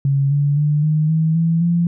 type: tone with pitch steps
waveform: sine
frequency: 138.59 / 143.56 / 148.71 / 154.04 / 159.57 / 165.29 / 171.22 Hz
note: C#3 / D3 / D3 / D#3 / D#3 / E3 / F3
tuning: 0 / -39 / +22 / -17 / +44 / +5 / -34 cents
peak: -13 dBFS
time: 0.05-1.87 s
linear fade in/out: 2 ms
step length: 260 ms
effects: none